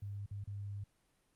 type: tone with dropouts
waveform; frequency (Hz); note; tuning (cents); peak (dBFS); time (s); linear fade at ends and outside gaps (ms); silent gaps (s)
sine; 100.8; G2; +49; -40; 0.02-0.84; 5; 0.261-0.31 / 0.44-0.473
effects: pink hiss -75 dBFS RMS until 1.35 s + Opus 32 kbps